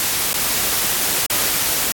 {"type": "noise with dropouts", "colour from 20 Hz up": "white", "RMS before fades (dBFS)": -19, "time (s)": [0, 1.92], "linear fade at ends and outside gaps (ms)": 1, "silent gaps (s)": [[0.331, 0.341], [1.263, 1.3]], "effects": ["AAC 64 kbps"]}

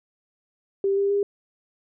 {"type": "tone with pitch steps", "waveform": "sine", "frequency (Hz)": [393.4, 398.4, 403.5], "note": ["G4", "G4", "G#4"], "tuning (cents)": [6, 28, -50], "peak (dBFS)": -19, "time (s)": [0.84, 1.23], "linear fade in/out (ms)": 2, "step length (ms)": 130, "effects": []}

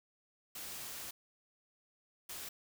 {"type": "noise bursts at uneven times", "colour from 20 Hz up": "white", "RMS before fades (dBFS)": -45, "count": 2, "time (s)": [[0.55, 1.11], [2.29, 2.49]], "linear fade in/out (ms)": 5, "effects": []}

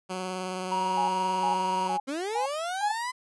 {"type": "tone with vibrato", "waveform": "10% pulse", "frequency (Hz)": 185, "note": "F#3", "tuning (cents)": 0, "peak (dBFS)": -23, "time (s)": [0.09, 1.98], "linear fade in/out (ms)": 20, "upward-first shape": "triangle", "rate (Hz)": 19, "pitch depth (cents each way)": 24}
{"type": "tone", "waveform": "triangle", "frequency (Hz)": 948, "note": "A#5", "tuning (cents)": 29, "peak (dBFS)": -24, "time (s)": [0.71, 1.88], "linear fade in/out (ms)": 10}
{"type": "tone bursts", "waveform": "sine", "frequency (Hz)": 830.6, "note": "G#5", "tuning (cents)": 0, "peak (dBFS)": -26, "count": 5, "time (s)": [0.97, 2.92], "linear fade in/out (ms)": 5, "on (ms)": 110, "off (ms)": 350}
{"type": "linear sweep", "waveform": "30% pulse", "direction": "up", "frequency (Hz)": [257.1, 1022], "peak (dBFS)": -27, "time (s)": [2.07, 3.12], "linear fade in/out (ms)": 20}
{"effects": ["resampled to 24000 Hz"]}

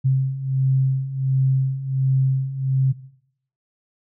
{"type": "beating tone pair", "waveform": "sine", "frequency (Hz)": [132, 133.4], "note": ["C3", "C3"], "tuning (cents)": [16, 34], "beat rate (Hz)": 1.4, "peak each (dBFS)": [-22, -18], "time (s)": [0.04, 2.93], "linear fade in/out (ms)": 20, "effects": ["noise-tail reverb RT60 0.7 s tail -18 dB re dry"]}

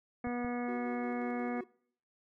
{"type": "harmonic tone", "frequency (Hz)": 242.9, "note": "B3", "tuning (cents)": -29, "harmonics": [1, 2, 3, 4, 5, 6, 7, 8, 9], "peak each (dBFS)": [-35, -41, -41, -52, -48, -54, -49, -57, -48], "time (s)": [0.24, 1.61], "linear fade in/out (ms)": 5}
{"type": "clicks", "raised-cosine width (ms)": 5, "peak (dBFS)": -34, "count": 2, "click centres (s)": [0.271, 0.447]}
{"type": "tone with tremolo", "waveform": "triangle", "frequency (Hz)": 370, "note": "F#4", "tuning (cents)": 0, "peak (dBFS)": -39, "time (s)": [0.68, 1.64], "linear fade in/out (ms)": 5, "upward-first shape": "square", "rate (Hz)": 5.6, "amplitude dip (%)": 35}
{"effects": ["noise-tail reverb RT60 0.6 s tail -23 dB re dry"]}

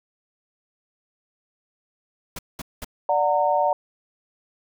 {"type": "noise bursts", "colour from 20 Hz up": "pink", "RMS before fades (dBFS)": -33, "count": 3, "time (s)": [2.36, 2.847], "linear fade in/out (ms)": 5, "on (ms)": 29, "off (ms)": 200}
{"type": "chord", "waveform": "sine", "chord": "D augmented", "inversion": "none", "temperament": "just", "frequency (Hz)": [587.3, 734.2, 917.7], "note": ["D5", "F#5", "A#5"], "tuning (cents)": [0, -14, -27], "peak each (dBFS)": -22, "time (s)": [3.09, 3.73], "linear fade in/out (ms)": 2}
{"effects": []}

